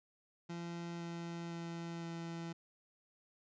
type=tone with pitch steps; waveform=30% pulse; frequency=170.7 / 169.62 / 168.54 / 167.48 Hz; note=F3 / E3 / E3 / E3; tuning=-39 / +50 / +39 / +28 cents; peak=-39 dBFS; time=0.49-2.53 s; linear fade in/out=10 ms; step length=510 ms; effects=resampled to 16000 Hz